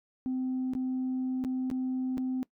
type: tone with dropouts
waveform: sine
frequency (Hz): 257.7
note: C4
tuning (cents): -26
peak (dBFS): -27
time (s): 0.26-2.43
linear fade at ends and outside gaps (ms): 0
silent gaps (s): 0.735-0.751 / 1.44-1.448 / 1.701-1.713 / 2.173-2.18
effects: noise-tail reverb RT60 0.1 s tail -22 dB re dry + tanh soft clip ceiling -26 dBFS